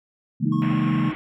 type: chord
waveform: sine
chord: A# half-diminished seventh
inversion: first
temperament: equal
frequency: 138.59 / 164.81 / 207.7 / 233.1 Hz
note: C#3 / E3 / G#3 / A#3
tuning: 0 / 0 / 0 / 0 cents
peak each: -25 dBFS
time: 0.4-1.11 s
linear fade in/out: 20 ms
type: tone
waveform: sine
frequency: 311 Hz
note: D#4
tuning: 1 cent flat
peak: -26 dBFS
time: 0.45-1.14 s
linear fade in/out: 10 ms
type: tone with tremolo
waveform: triangle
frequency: 1088 Hz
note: C#6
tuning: 33 cents flat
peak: -30 dBFS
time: 0.52-1.12 s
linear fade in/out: 5 ms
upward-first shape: sine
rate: 17 Hz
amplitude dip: 25%
type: low-pass noise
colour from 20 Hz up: white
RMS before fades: -36 dBFS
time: 0.62-1.15 s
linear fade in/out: 0 ms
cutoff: 2800 Hz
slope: 48 dB/octave
effects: none